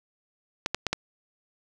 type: clicks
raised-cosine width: 0.2 ms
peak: -8 dBFS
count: 4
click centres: 0.661 / 0.746 / 0.867 / 0.93 s
effects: none